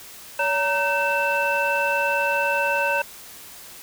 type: tone cluster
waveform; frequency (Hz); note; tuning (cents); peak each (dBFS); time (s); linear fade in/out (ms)
sine; 566 / 928 / 1532 / 2655; C#5 / A#5 / G6 / E7; +36 / -8 / -40 / +12; -24; 0.39-3.02; 5
effects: tanh soft clip ceiling -12 dBFS + white hiss -42 dBFS RMS until 3.82 s